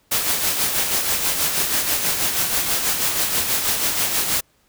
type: noise with tremolo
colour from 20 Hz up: white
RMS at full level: -19 dBFS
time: 0.11-4.41 s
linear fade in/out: 10 ms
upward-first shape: sine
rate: 6.2 Hz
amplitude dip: 45%
effects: pink hiss -61 dBFS RMS until 4.68 s